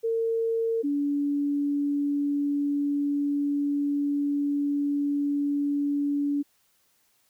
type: tone pair in turn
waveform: sine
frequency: 455 / 286.6 Hz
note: A#4 / D4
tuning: -42 / -42 cents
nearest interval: minor sixth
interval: 800 cents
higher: first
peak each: -23 dBFS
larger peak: neither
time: 0.03-0.83 / 0.83-6.43 s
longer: second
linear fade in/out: 20 ms
effects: white hiss -67 dBFS RMS until 7.29 s